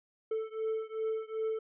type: beating tone pair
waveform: triangle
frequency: 440 / 442.6 Hz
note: A4 / A4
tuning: 0 / +10 cents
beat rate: 2.6 Hz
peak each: -33 / -34 dBFS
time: 0.31-1.59 s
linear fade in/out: 5 ms
effects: resampled to 8000 Hz